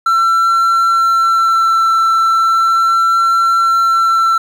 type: tone with vibrato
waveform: triangle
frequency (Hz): 1345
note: E6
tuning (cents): +34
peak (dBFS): -7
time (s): 0.06-4.38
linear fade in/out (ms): 5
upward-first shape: sine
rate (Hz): 0.37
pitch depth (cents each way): 10
effects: 7-bit